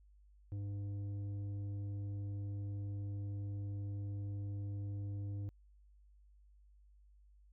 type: tone with tanh clipping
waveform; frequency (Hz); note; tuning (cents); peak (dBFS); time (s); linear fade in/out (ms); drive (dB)
triangle; 100.7; G2; +47; -40; 0.52-5.49; 0; 12
effects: added 50 Hz sine -61 dBFS peak until 7.52 s

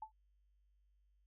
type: tone with exponential decay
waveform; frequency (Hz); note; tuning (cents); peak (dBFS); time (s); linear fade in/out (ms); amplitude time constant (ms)
sine; 873; A5; -14; -40; 0.02-0.12; 5; 21
effects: added 50 Hz sine -70 dBFS peak until 1.26 s

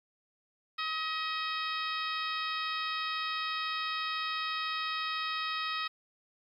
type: harmonic tone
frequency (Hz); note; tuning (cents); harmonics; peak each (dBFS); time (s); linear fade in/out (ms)
634; D#5; +32; 2 / 3 / 4 / 5 / 6 / 7 / 8; -35 / -40 / -40 / -43 / -40 / -47 / -44; 0.78-5.88; 10
effects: 11-bit

